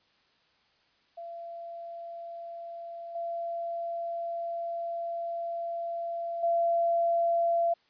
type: tone with level steps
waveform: sine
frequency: 680 Hz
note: F5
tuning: 46 cents flat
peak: -38 / -31 / -23 dBFS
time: 1.17-7.74 s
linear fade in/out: 10 ms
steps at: 3.15 / 6.43 s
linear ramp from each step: 5 ms
effects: white hiss -67 dBFS RMS until 7.89 s + resampled to 11025 Hz